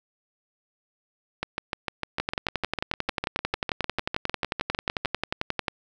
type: two click trains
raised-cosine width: 0.3 ms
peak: -11 / -9 dBFS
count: 25 / 40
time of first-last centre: 1.43-5.05 / 2.2-5.682 s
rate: 6.63 / 11.2 Hz
effects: none